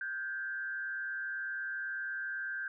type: tone with frequency modulation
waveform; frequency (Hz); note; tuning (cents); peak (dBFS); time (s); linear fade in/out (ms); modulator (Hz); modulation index
sine; 1568; G6; 0; -35; 0.01-2.68; 2; 110; 0.71
effects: none